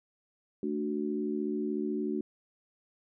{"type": "chord", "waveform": "sine", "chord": "D major", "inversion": "second", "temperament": "equal", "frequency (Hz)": [220, 293.7, 370], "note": ["A3", "D4", "F#4"], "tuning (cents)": [0, 0, 0], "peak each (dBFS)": -34, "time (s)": [0.63, 2.21], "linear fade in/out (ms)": 2, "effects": []}